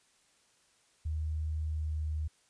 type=tone with pitch glide; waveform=sine; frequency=77.78 to 77.11 Hz; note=D#2 to D#2; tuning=0 to -15 cents; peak=-31 dBFS; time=1.05-2.28 s; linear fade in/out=10 ms; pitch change=-15 cents; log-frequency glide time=1.63-1.97 s; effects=white hiss -68 dBFS RMS until 2.49 s + resampled to 22050 Hz